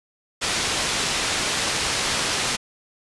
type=low-pass noise; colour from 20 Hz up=white; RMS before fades=-24 dBFS; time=0.41-2.57 s; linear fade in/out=20 ms; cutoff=5900 Hz; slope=12 dB/octave; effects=resampled to 24000 Hz